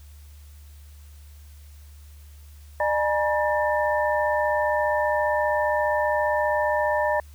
sine tone cluster, 602 / 841 / 956 / 1786 Hz, D5 / G#5 / A#5 / A6, +43 / +22 / +43 / +25 cents, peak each -23 / -28 / -26 / -28 dBFS, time 2.8-7.2 s, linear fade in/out 2 ms, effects added 73 Hz sine -43 dBFS peak until 7.34 s + white hiss -57 dBFS RMS until 7.34 s

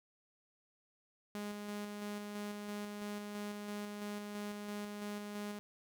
sawtooth tone with tremolo, 206.7 Hz, G#3, 8 cents flat, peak -36 dBFS, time 1.35-5.59 s, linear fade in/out 0 ms, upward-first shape square, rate 3 Hz, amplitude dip 30%, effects none

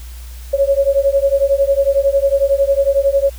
sine beating tone pair, 548 / 559 Hz, C#5 / C#5, -20 / +14 cents, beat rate 11 Hz, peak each -14 dBFS, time 0.53-3.3 s, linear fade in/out 10 ms, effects added 60 Hz sine -29 dBFS peak until 3.38 s + white hiss -42 dBFS RMS until 3.38 s

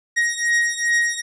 45% pulse beating tone pair, 1881 / 1883.5 Hz, A#6 / A#6, +15 / +17 cents, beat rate 2.5 Hz, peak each -20 / -21 dBFS, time 0.16-1.22 s, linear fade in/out 20 ms, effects resampled to 22050 Hz

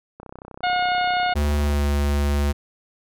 click train, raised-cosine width 1 ms, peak -24 dBFS, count 50, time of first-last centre 0.2-1.731 s, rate 32 Hz
harmonic tone, 721 Hz, F#5, 45 cents flat, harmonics 1 / 2 / 3 / 4 / 5 / 6, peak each -20 / -26 / -30 / -32 / -34 / -36 dBFS, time 0.63-1.34 s, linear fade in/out 10 ms
square tone with pitch glide, 73.42 to 71.87 Hz, D2 to D2, 0 to -37 cents, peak -19 dBFS, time 1.35-2.53 s, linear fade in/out 20 ms, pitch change -37 cents, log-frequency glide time 1.56-1.86 s
effects none

